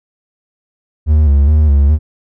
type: tone with vibrato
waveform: triangle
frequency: 73.42 Hz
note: D2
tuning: in tune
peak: -4 dBFS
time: 1.06-1.99 s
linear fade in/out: 50 ms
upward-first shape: square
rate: 2.4 Hz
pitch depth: 69 cents each way
effects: none